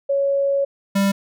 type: tone pair in turn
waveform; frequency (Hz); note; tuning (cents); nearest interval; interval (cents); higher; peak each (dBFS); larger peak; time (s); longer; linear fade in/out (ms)
sine / square; 556 / 197.43; C#5 / G3; +5 / +13; octave + tritone; 1792; first; -16 / -16; neither; 0.09-0.65 / 0.95-1.12; first; 10
effects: none